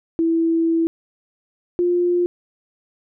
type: tone pair in turn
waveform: sine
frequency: 329.6 / 352.1 Hz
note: E4 / F4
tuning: 0 / +14 cents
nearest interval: minor second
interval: 114 cents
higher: second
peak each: -15 dBFS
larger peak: neither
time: 0.19-0.87 / 1.79-2.26 s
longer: first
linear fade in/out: 0 ms
effects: none